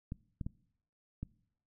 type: clicks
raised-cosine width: 5 ms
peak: -26 dBFS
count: 4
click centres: 0.121 / 0.412 / 0.465 / 1.23 s
effects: noise-tail reverb RT60 0.7 s tail -22 dB re dry